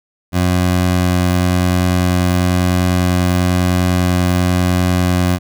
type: tone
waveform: 20% pulse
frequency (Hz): 90.1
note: F#2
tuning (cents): -45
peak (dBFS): -7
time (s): 0.32-5.39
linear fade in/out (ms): 50
effects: none